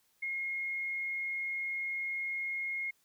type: tone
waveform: sine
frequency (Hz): 2150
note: C7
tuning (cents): +47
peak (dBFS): -33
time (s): 0.22-2.91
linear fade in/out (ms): 10
effects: white hiss -72 dBFS RMS until 3.04 s